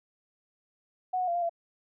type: tone with pitch steps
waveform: sine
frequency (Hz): 738 / 732 / 688 / 699 / 679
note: F#5 / F#5 / F5 / F5 / F5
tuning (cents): -5 / -19 / -26 / +1 / -49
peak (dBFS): -26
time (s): 1.13-1.495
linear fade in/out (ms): 10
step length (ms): 73
effects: none